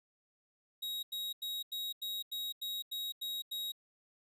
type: tone bursts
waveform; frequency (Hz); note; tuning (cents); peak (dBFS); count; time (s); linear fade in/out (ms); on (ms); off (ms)
45% pulse; 3800; A#7; +33; -37; 10; 0.82-3.721; 10; 210; 89
effects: none